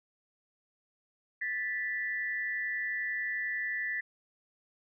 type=tone pair together; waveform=sine; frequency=1760 / 1971.2 Hz; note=A6 / B6; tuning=0 / -4 cents; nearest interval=major second; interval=196 cents; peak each=-34 / -34 dBFS; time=1.41-4.01 s; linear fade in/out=10 ms; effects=none